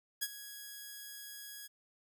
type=tone with ADSR envelope; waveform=5% pulse; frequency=1661.2 Hz; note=G#6; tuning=in tune; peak=-20 dBFS; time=0.21-1.68 s; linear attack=18 ms; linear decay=44 ms; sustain=-15 dB; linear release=21 ms; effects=none